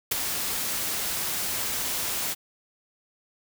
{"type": "noise with ADSR envelope", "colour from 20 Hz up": "white", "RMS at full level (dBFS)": -21, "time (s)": [0.11, 2.35], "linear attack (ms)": 11, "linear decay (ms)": 9, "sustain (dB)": -8, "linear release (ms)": 30, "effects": []}